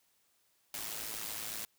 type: noise with amplitude modulation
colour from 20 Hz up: white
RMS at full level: -38 dBFS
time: 0.74-1.65 s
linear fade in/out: 2 ms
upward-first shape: sine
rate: 108 Hz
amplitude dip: 60%
effects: white hiss -73 dBFS RMS until 1.78 s